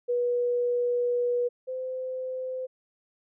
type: tone pair in turn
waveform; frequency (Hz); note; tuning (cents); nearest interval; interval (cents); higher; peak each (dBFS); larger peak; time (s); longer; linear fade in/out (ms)
sine; 486.2 / 514.4; B4 / C5; -27 / -30; minor second; 97; second; -23 / -30; first; 0.08-1.49 / 1.67-2.67; first; 20
effects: none

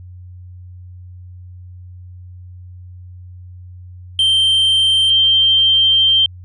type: tone pair in turn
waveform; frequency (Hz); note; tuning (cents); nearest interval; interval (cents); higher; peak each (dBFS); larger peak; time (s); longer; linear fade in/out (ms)
triangle / sine; 3136 / 3147; G7 / G7; 0 / +6; unison; 6; second; -9; neither; 4.19-5.1 / 5.1-6.26; second; 2
effects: added 90 Hz sine -33 dBFS peak until 6.44 s + resampled to 24000 Hz

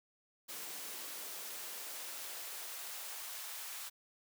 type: noise with high-pass filter sweep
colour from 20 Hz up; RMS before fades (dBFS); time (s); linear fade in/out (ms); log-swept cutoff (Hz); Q
white; -45; 0.48-3.9; 20; 240 to 900; 0.96
effects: none

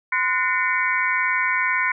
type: tone cluster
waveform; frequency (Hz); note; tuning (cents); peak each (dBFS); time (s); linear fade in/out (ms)
sine; 1029 / 1461 / 1818 / 2060 / 2242; C6 / F#6 / A#6 / C7 / C#7; -29 / -22 / -44 / -28 / +19; -25; 0.12-1.92; 5
effects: none

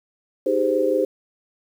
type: chord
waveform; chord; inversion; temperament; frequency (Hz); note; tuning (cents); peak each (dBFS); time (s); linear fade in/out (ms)
sine; Ab major seventh; second; just; 311.5 / 389.3 / 415.3 / 519.1; Eb4 / G4 / Ab4 / C5; +2 / -12 / 0 / -14; -25 / -23 / -25 / -20; 0.46-1.05; 5
effects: 8-bit

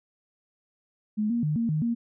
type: tone with pitch steps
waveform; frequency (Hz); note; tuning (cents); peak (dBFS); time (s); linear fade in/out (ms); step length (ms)
sine; 212.5 / 236.1 / 151.3 / 230.9 / 154.1 / 234; G#3 / A#3 / D#3 / A#3 / D#3 / A#3; +40 / +22 / -48 / -16 / -16 / +7; -23; 1.17-1.95; 20; 130
effects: none

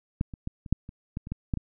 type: clicks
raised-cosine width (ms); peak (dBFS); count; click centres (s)
5; -13 / -26 / -19 / -28 / -9 / -28 / -19 / -27 / -18 / -14 / -19; 11; 0.211 / 0.338 / 0.474 / 0.662 / 0.726 / 0.891 / 1.171 / 1.271 / 1.32 / 1.538 / 1.573
effects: none

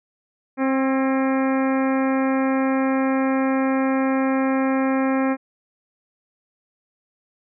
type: harmonic tone with a mistuned harmonic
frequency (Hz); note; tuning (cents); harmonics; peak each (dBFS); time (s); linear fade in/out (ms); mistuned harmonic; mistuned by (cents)
265.8; C4; +27; 1 / 2 / 3 / 4 / 5 / 6 / 7 / 8 / 9; -19 / -25 / -29 / -31 / -33 / -35 / -36 / -37 / -38; 0.57-5.37; 50; 6; +36
effects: none

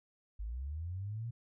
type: linear sweep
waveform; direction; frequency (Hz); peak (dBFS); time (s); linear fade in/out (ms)
sine; up; 49 to 120; -37; 0.39-1.31; 10
effects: none

